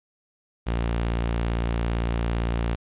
sawtooth tone, 57.7 Hz, A#1, 17 cents flat, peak -19 dBFS, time 0.66-2.76 s, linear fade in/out 20 ms, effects resampled to 8000 Hz + 9-bit

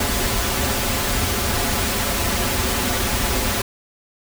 pink noise with comb filter, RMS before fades -21 dBFS, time 0-3.62 s, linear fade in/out 5 ms, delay 6.4 ms, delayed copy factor -0.75, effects none

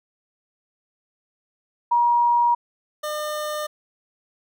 sine / 25% pulse tone pair in turn, 953 / 603.8 Hz, A#5 / D5, +38 / +48 cents, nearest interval minor sixth, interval 790 cents, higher first, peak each -15 / -22 dBFS, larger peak first, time 1.91-2.55 / 3.03-3.67 s, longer neither, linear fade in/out 10 ms, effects none

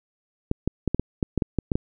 clicks, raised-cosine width 3 ms, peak -9 dBFS, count 11, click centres 0.514 / 0.676 / 0.877 / 0.946 / 0.996 / 1.228 / 1.377 / 1.422 / 1.587 / 1.718 / 1.755 s, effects none

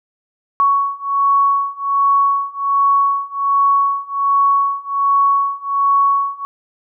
sine beating tone pair, 1114 / 1115.3 Hz, C#6 / C#6, +8 / +10 cents, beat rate 1.3 Hz, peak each -16 / -15 dBFS, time 0.6-6.45 s, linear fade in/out 0 ms, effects none

